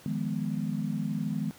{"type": "chord", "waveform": "sine", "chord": "F half-diminished seventh", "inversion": "third", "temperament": "equal", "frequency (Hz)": [155.56, 174.61, 207.7, 246.9], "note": ["Eb3", "F3", "Ab3", "Cb4"], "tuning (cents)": [0, 0, 0, 0], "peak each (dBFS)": [-33, -36, -32, -35], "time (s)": [0.06, 1.51], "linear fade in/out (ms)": 0, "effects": ["pink hiss -53 dBFS RMS until 1.58 s", "high-pass 80 Hz 12 dB/octave"]}